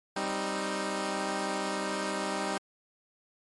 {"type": "chord", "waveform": "10% pulse", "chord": "C minor", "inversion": "second", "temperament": "equal", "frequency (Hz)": [196, 261.6, 311.1], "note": ["G3", "C4", "Eb4"], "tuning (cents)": [0, 0, 0], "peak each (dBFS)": [-25, -30, -26], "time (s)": [0.16, 2.58], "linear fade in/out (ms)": 5, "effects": ["MP3 48 kbps"]}